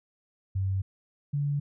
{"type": "tone pair in turn", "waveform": "sine", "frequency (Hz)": [95.9, 143.69], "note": ["G2", "D3"], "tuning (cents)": [-37, -37], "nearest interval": "perfect fifth", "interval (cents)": 700, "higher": "second", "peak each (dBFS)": -25, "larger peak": "neither", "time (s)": [[0.55, 0.82], [1.33, 1.6]], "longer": "neither", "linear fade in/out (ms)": 10, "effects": []}